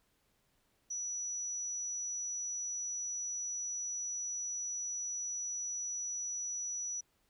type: tone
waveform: sine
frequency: 5890 Hz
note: F#8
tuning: 9 cents flat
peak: -36 dBFS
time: 0.9-7.01 s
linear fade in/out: 10 ms
effects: pink hiss -75 dBFS RMS until 7.29 s